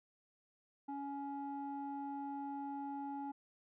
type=tone with low-pass filter; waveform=square; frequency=280 Hz; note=C#4; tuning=18 cents sharp; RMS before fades=-43 dBFS; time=0.88-3.32 s; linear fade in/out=10 ms; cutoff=820 Hz; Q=3.4; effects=none

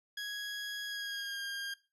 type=tone with pitch glide; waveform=20% pulse; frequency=1661.2 to 1610.2 Hz; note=G#6 to G6; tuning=0 to +46 cents; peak=-32 dBFS; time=0.17-1.74 s; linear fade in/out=5 ms; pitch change=-54 cents; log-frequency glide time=0.86-1.4 s; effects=noise-tail reverb RT60 0.3 s tail -18 dB re dry + low-pass 10000 Hz 12 dB/octave

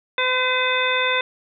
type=harmonic tone; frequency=509 Hz; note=C5; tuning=48 cents flat; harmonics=1 / 2 / 3 / 4 / 5 / 7; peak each=-25 / -25 / -25 / -25 / -25 / -25 dBFS; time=0.18-1.21 s; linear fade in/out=2 ms; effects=none

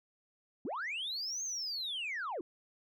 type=linear two-way sweep; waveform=sine; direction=up then down; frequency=183.8 to 6500 to 294.2 Hz; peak=-34 dBFS; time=0.65-2.41 s; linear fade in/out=2 ms; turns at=1.43 s; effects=tanh soft clip ceiling -33 dBFS

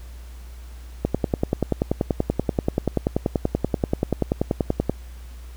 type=click train; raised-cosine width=2 ms; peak=-6 dBFS; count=41; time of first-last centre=1.05-4.896 s; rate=10.4 Hz; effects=added 60 Hz sine -36 dBFS peak until 5.56 s + pink hiss -51 dBFS RMS until 5.56 s

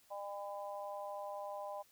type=harmonic tone; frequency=201.3 Hz; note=G3; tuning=46 cents sharp; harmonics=3 / 4 / 5; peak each=-44 / -46 / -48 dBFS; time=0.1-1.83 s; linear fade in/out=20 ms; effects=white hiss -68 dBFS RMS until 1.91 s

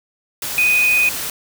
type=tone in noise; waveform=sine; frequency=2489 Hz; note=D#7; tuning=in tune; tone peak=-12 dBFS; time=0.58-1.09 s; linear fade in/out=2 ms; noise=white; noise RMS=-25 dBFS; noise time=0.42-1.3 s; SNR=+10 dB; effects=none

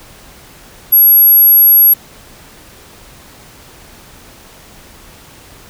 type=tone; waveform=sine; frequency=11490 Hz; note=F9; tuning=48 cents sharp; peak=-3 dBFS; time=0.92-1.94 s; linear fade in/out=10 ms; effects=pink hiss -39 dBFS RMS until 5.69 s

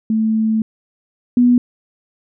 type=tone pair in turn; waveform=sine; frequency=220 / 244.7 Hz; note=A3 / B3; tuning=0 / -16 cents; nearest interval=major second; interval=184 cents; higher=second; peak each=-13 / -8 dBFS; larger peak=second; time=0.1-0.62 / 1.37-1.58 s; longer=first; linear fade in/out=2 ms; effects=none

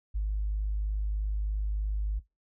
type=tone; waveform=sine; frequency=51.6 Hz; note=G#1; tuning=10 cents flat; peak=-26 dBFS; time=0.14-2.2 s; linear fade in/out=20 ms; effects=noise-tail reverb RT60 0.2 s tail -20 dB re dry + tanh soft clip ceiling -22 dBFS

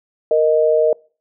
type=tone pair together; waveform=sine; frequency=466.2 / 622.3 Hz; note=A#4 / D#5; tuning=0 / 0 cents; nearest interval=perfect fourth; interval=500 cents; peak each=-14 dBFS; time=0.31-0.93 s; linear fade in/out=2 ms; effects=noise-tail reverb RT60 0.4 s tail -26 dB re dry

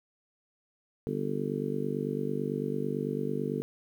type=harmonic tone; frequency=49 Hz; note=G1; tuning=in tune; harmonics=3 / 4 / 5 / 6 / 7 / 8 / 9; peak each=-36 / -38 / -35 / -41 / -39 / -38 / -35 dBFS; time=1.07-3.62 s; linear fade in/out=0 ms; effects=10-bit

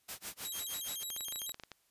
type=noise with tremolo; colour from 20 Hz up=white; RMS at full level=-41 dBFS; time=0.08-1.04 s; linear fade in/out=10 ms; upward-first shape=sine; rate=6.4 Hz; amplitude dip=100%
type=tone with vibrato; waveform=5% pulse; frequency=3520 Hz; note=A7; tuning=in tune; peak=-31 dBFS; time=0.45-1.52 s; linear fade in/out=0 ms; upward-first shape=square; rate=6.9 Hz; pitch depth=160 cents each way
type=clicks; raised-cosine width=0.2 ms; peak=-28 dBFS; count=12; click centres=1.103 / 1.164 / 1.208 / 1.284 / 1.324 / 1.359 / 1.418 / 1.494 / 1.544 / 1.598 / 1.636 / 1.717 s
effects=white hiss -73 dBFS RMS until 1.9 s + resampled to 32000 Hz

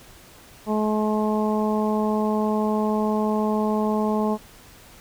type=harmonic tone; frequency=213.8 Hz; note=A3; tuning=49 cents flat; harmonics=1 / 2 / 3 / 4 / 5; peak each=-22 / -26 / -29 / -29 / -32 dBFS; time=0.66-4.38 s; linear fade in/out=50 ms; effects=pink hiss -48 dBFS RMS until 5 s

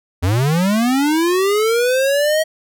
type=linear sweep; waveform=square; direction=up; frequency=82.41 to 639 Hz; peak=-14 dBFS; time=0.22-2.44 s; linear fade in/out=20 ms; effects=none

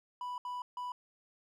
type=tone bursts at uneven times; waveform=triangle; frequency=987.8 Hz; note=B5; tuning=in tune; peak=-35 dBFS; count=3; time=0.21-0.38 / 0.45-0.62 / 0.77-0.92 s; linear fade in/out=2 ms; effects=none

